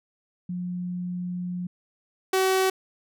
sine / sawtooth tone pair in turn, 178.7 / 378.7 Hz, F3 / F#4, +40 / +40 cents, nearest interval octave + minor second, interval 1300 cents, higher second, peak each -28 / -16 dBFS, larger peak second, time 0.49-1.67 / 2.33-2.7 s, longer first, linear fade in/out 5 ms, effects none

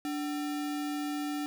sine tone with sample-and-hold, 292.9 Hz, D4, 5 cents flat, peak -31 dBFS, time 0.05-1.46 s, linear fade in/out 0 ms, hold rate 1050 Hz, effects none

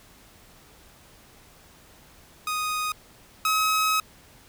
sawtooth tone pair in turn, 1245 / 1276.3 Hz, D#6 / D#6, +1 / +44 cents, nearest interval unison, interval 43 cents, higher second, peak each -22 / -17 dBFS, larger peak second, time 2.47-2.92 / 3.45-4 s, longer second, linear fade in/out 2 ms, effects pink hiss -53 dBFS RMS until 4.48 s

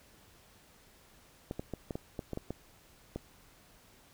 clicks, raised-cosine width 2 ms, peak -23 dBFS, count 10, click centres 1.511 / 1.595 / 1.737 / 1.908 / 1.955 / 2.192 / 2.333 / 2.374 / 2.506 / 3.16 s, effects pink hiss -61 dBFS RMS until 4.13 s

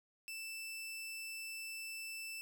sawtooth tone, 2650 Hz, E7, 9 cents sharp, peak -40 dBFS, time 0.28-2.41 s, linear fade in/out 0 ms, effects none

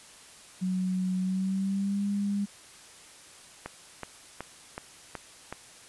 sine tone with pitch glide, 185 to 201.7 Hz, F#3 to G3, 0 to +50 cents, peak -26 dBFS, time 0.61-2.46 s, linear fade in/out 20 ms, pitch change +150 cents, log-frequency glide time 1.19-2.04 s
click train, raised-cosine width 0.5 ms, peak -20 dBFS, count 6, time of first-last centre 3.66-5.526 s, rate 2.68 Hz
effects white hiss -51 dBFS RMS until 5.88 s + resampled to 24000 Hz

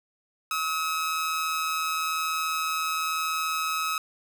sawtooth tone with amplitude modulation, 1281 Hz, E6, 50 cents flat, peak -20 dBFS, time 0.51-3.98 s, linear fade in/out 2 ms, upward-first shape sine, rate 161 Hz, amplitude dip 50%, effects none

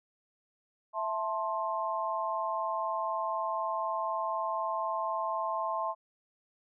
sine chord, A minor, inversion second, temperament just, 660 / 880 / 1056 Hz, E5 / A5 / C6, +2 / 0 / +16 cents, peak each -35 / -35 / -33 dBFS, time 0.93-5.95 s, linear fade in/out 50 ms, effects none

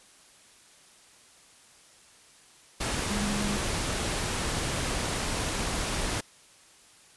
sine tone in noise, 204.7 Hz, G#3, 25 cents flat, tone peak -30 dBFS, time 3.1-3.57 s, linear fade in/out 10 ms, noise pink, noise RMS -30 dBFS, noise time 2.8-6.21 s, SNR -3 dB, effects white hiss -56 dBFS RMS until 7.16 s + resampled to 24000 Hz

